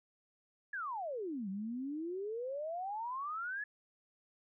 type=exponential two-way sweep; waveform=sine; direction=down then up; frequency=1731 to 186.7 to 1731 Hz; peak=-37 dBFS; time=0.73-3.64 s; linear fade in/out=5 ms; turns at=1.49 s; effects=none